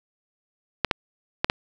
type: clicks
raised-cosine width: 0.3 ms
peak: -3 dBFS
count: 4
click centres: 0.847 / 0.912 / 1.445 / 1.499 s
effects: 7-bit